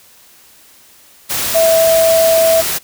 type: tone in noise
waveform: sine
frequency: 655 Hz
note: E5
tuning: 11 cents flat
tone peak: -8 dBFS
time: 1.54-2.62 s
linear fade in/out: 20 ms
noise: white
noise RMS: -18 dBFS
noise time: 1.29-2.79 s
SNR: +7 dB
effects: white hiss -45 dBFS RMS until 2.83 s